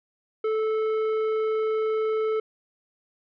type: tone with tanh clipping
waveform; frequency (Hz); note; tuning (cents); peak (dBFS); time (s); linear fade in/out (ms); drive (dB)
sine; 437; A4; -12; -24; 0.44-2.4; 5; 10
effects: none